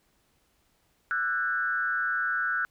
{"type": "tone with frequency modulation", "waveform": "sine", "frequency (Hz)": 1480, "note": "F#6", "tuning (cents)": 0, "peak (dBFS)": -25, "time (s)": [1.11, 2.65], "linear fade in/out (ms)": 0, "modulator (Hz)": 140, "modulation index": 0.96, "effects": ["pink hiss -69 dBFS RMS until 2.7 s"]}